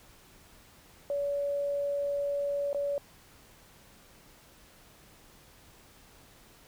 sine tone with dropouts, 569 Hz, C#5, 45 cents sharp, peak -28 dBFS, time 1.1-2.98 s, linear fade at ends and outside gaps 1 ms, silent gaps 2.73-2.746 s, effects pink hiss -57 dBFS RMS until 6.67 s

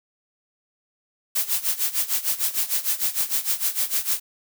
blue noise with tremolo, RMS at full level -21 dBFS, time 1.35-4.2 s, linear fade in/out 10 ms, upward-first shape sine, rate 6.6 Hz, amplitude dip 85%, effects none

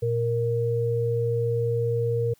sine tone pair together, 117.07 / 467.5 Hz, A#2 / A#4, +8 / +5 cents, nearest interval 2 octaves, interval 2397 cents, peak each -25 / -24 dBFS, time 0.02-2.34 s, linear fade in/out 10 ms, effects white hiss -62 dBFS RMS until 2.39 s

